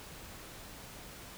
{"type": "silence", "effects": ["pink hiss -49 dBFS RMS until 1.37 s"]}